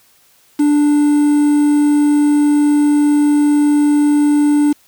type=tone with quantisation; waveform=triangle; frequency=293.7 Hz; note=D4; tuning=in tune; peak=-7 dBFS; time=0.59-4.73 s; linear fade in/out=10 ms; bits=5; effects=white hiss -52 dBFS RMS until 4.87 s